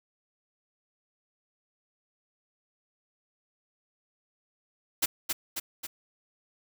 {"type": "noise with echo", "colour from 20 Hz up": "white", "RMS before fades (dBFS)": -25, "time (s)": [5.02, 5.06], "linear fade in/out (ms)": 10, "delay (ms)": 270, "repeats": 3, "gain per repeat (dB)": -4, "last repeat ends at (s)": 5.87, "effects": []}